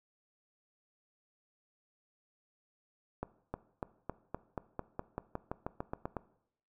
accelerating click train, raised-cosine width 1 ms, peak -22 dBFS, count 16, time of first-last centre 3.23-6.167 s, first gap 310 ms, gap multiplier 0.93, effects noise-tail reverb RT60 0.7 s tail -18 dB re dry

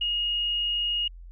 sine tone, 2867 Hz, F7, 45 cents sharp, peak -24 dBFS, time 0.01-1.08 s, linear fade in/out 5 ms, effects added 43 Hz sine -41 dBFS peak until 1.31 s

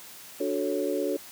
sine chord, D major seventh, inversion none, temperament equal, 293.7 / 370 / 440 / 554.4 Hz, D4 / F#4 / A4 / C#5, 0 / 0 / 0 / 0 cents, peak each -31 dBFS, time 0.4-1.17 s, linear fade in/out 5 ms, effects white hiss -46 dBFS RMS until 1.31 s + high-pass 100 Hz 12 dB/octave

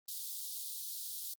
white high-pass noise, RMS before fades -42 dBFS, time 0.08-1.34 s, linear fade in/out 5 ms, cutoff 3500 Hz, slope 48 dB/octave, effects Opus 32 kbps

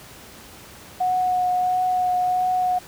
sine tone with vibrato, 731 Hz, F#5, 21 cents flat, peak -18 dBFS, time 1-2.79 s, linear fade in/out 10 ms, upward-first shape triangle, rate 1.5 Hz, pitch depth 14 cents each way, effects pink hiss -43 dBFS RMS until 2.87 s + high-pass 60 Hz 12 dB/octave

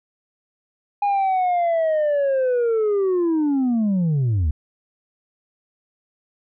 sine linear sweep, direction down, 821 to 69.3 Hz, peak -14 dBFS, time 1.02-4.51 s, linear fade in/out 5 ms, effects tanh soft clip ceiling -16 dBFS

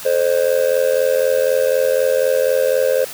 triangle tone with amplitude modulation, 523.3 Hz, C5, in tune, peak -7 dBFS, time 0.05-3.05 s, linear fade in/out 10 ms, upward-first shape sine, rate 84 Hz, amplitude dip 95%, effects white hiss -32 dBFS RMS until 3.13 s

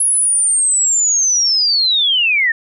sine linear sweep, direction down, 10620 to 1771 Hz, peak -11 dBFS, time 0-2.52 s, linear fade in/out 5 ms, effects none

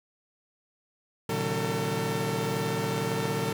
sawtooth tone cluster, 116.3 / 138.2 / 155.5 / 189.1 / 449.6 Hz, A#2 / C#3 / D#3 / F#3 / A4, -4 / -5 / -1 / +38 / +37 cents, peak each -31 / -31 / -31 / -30 / -27 dBFS, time 1.29-3.53 s, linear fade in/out 5 ms, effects none

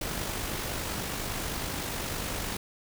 pink noise with amplitude modulation, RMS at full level -32 dBFS, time 0.01-2.57 s, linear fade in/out 5 ms, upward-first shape sine, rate 49.8 Hz, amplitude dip 35%, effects none

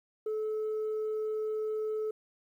sine tone, 432.4 Hz, A4, 30 cents flat, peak -28 dBFS, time 0.26-2.11 s, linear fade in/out 5 ms, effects tanh soft clip ceiling -29 dBFS + 11-bit

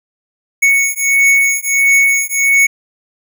square beating tone pair, 2217 / 2218.5 Hz, C#7 / C#7, 0 / +1 cents, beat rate 1.5 Hz, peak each -13 dBFS, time 0.62-2.67 s, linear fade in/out 10 ms, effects none

